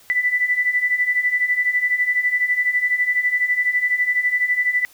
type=beating tone pair; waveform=sine; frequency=1975.5 / 1987.5 Hz; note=B6 / B6; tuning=0 / +10 cents; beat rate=12 Hz; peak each=-22 / -18 dBFS; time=0.1-4.85 s; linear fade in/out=0 ms; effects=white hiss -50 dBFS RMS until 4.93 s